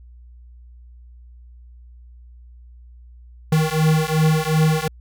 square beating tone pair, 155.7 / 158.4 Hz, D#3 / D#3, +2 / +31 cents, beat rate 2.7 Hz, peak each -19 dBFS, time 3.52-4.88 s, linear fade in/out 5 ms, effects added 60 Hz sine -41 dBFS peak until 5 s

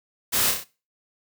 white noise with echo, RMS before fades -23 dBFS, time 0.32-0.52 s, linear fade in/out 20 ms, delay 31 ms, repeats 4, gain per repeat -4 dB, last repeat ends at 0.644 s, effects noise-tail reverb RT60 0.3 s tail -18 dB re dry

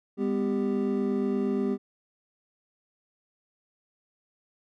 triangle tone cluster, 202.4 / 250.9 / 394.5 Hz, G#3 / B3 / G4, -44 / +28 / +11 cents, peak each -27 dBFS, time 0.17-1.78 s, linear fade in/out 50 ms, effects none

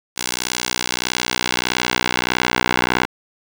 10% pulse tone with band-pass filter sweep, 61.6 Hz, B1, 4 cents flat, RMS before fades -21 dBFS, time 0.16-3.06 s, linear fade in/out 20 ms, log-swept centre 7300 to 1700 Hz, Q 0.73, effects none

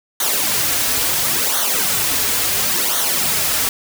white noise with flanger, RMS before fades -18 dBFS, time 0.2-3.69 s, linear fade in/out 2 ms, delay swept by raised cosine 0.39 to 5.69 ms, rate 0.72 Hz, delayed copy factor -0.7, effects none

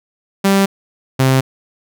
sawtooth tone pair in turn, 196 / 131.99 Hz, G3 / C3, 0 / +16 cents, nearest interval perfect fifth, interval 684 cents, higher first, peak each -6 dBFS, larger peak neither, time 0.44-0.66 / 1.19-1.41 s, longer neither, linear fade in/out 10 ms, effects none

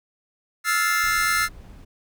45% pulse chord, F major seventh, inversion third, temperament just, 1309.6 / 1396.9 / 1746.1 / 2095 Hz, E6 / F6 / A6 / C7, -12 / 0 / -14 / +2 cents, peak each -25 dBFS, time 0.64-1.49 s, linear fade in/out 50 ms
brown noise, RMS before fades -42 dBFS, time 1.03-1.85 s, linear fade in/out 10 ms
effects none

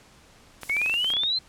violet noise, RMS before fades -38 dBFS, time 0.61-1.13 s, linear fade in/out 5 ms
clicks, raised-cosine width 0.3 ms, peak -18 dBFS, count 12, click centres 0.633 / 0.697 / 0.767 / 0.816 / 0.861 / 0.897 / 0.94 / 1.045 / 1.103 / 1.137 / 1.168 / 1.235 s
sine exponential sweep, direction up, 2161 to 4186 Hz, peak -22 dBFS, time 0.69-1.39 s, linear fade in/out 10 ms
effects pink hiss -54 dBFS RMS until 1.48 s + low-pass 9000 Hz 12 dB/octave

